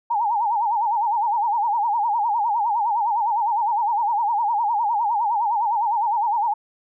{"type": "tone with vibrato", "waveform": "sine", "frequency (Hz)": 880, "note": "A5", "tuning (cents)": 0, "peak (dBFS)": -18, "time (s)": [0.1, 6.54], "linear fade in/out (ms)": 10, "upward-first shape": "sine", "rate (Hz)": 9.8, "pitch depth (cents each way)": 150, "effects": []}